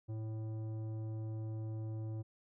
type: tone with tanh clipping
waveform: triangle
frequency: 110 Hz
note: A2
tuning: in tune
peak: -40 dBFS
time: 0.08-2.23 s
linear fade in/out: 20 ms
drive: 16 dB
effects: none